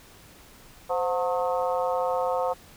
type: harmonic tone with a mistuned harmonic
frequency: 181 Hz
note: F#3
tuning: 38 cents flat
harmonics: 3 / 4 / 5 / 6 / 7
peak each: -26 / -29 / -31 / -34 / -36 dBFS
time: 0.89-2.54 s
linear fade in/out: 20 ms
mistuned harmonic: 3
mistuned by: -76 cents
effects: pink hiss -51 dBFS RMS until 2.76 s